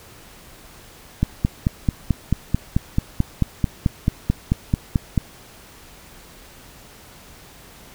click train, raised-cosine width 5 ms, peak -4 dBFS, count 19, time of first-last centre 1.23-5.177 s, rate 4.56 Hz, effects pink hiss -45 dBFS RMS until 7.94 s

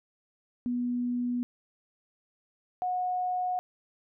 sine tone pair in turn, 244.4 / 729 Hz, B3 / F#5, -18 / -26 cents, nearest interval octave + perfect fifth, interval 1892 cents, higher second, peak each -27 dBFS, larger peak neither, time 0.66-1.43 / 2.82-3.59 s, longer neither, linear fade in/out 0 ms, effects none

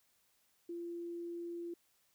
sine tone, 342.8 Hz, F4, 32 cents flat, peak -40 dBFS, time 0.69-1.74 s, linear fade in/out 5 ms, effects white hiss -74 dBFS RMS until 2.14 s

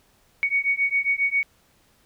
sine beating tone pair, 2230 / 2237.4 Hz, C#7 / C#7, +10 / +15 cents, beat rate 7.4 Hz, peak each -23 dBFS, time 0.43-1.43 s, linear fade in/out 0 ms, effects pink hiss -61 dBFS RMS until 2.05 s

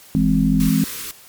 sine chord, E augmented, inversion none, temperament equal, 164.81 / 207.7 / 261.6 Hz, E3 / G#3 / B#3, 0 / 0 / 0 cents, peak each -18 dBFS, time 0.15-0.84 s, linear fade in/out 0 ms
triangle tone, 46.91 Hz, F#1, 25 cents sharp, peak -21 dBFS, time 0.17-0.7 s, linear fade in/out 10 ms
white band-stop noise, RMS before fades -30 dBFS, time 0.6-1.11 s, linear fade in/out 0 ms, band 510 to 990 Hz, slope 96 dB/octave
effects white hiss -45 dBFS RMS until 1.28 s + MP3 96 kbps

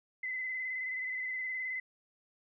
sine tone with vibrato, 2033 Hz, B6, 50 cents sharp, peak -34 dBFS, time 0.23-1.8 s, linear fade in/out 5 ms, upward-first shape square, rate 19 Hz, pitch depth 27 cents each way, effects none

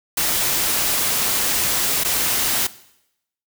white noise with dropouts, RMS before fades -20 dBFS, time 0.17-2.67 s, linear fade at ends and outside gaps 5 ms, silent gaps 2.037-2.047 s, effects noise-tail reverb RT60 0.8 s tail -18 dB re dry

